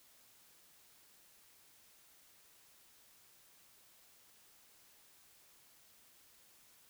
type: silence
effects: white hiss -65 dBFS RMS until 6.89 s